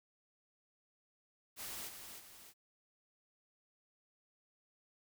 white noise with echo, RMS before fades -45 dBFS, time 1.56-1.92 s, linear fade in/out 50 ms, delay 310 ms, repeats 2, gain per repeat -6 dB, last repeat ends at 2.54 s, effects none

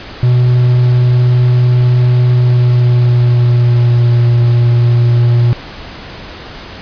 triangle tone with pitch glide, 123.47 to 119.47 Hz, B2 to A#2, 0 to +43 cents, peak -4 dBFS, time 0.23-5.53 s, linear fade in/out 0 ms, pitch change -57 cents, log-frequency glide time 2.27-4.18 s, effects pink hiss -29 dBFS RMS until 6.81 s + resampled to 11025 Hz

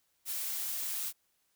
blue noise, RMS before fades -36 dBFS, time 0.25-1.13 s, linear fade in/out 50 ms, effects white hiss -75 dBFS RMS until 1.55 s

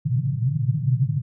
pink band-pass noise, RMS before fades -22 dBFS, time 0.05-1.22 s, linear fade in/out 10 ms, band 110 to 160 Hz, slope 96 dB/octave, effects none

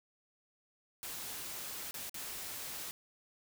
white noise with dropouts, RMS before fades -43 dBFS, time 1.03-2.91 s, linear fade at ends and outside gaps 0 ms, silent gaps 1.91-1.942 / 2.095-2.143 s, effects none

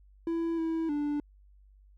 triangle tone with pitch steps, 332.3 / 325.7 / 293 Hz, E4 / E4 / D4, +14 / -21 / -4 cents, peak -26 dBFS, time 0.27-1.2 s, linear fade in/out 2 ms, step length 310 ms, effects added 49 Hz sine -55 dBFS peak until 1.97 s

